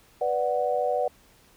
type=chord; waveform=sine; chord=B minor; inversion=none; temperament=equal; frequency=493.9 / 587.3 / 740 Hz; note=B4 / D5 / F#5; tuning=0 / 0 / 0 cents; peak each=-27 dBFS; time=0.21-1.08 s; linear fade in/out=5 ms; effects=pink hiss -58 dBFS RMS until 1.56 s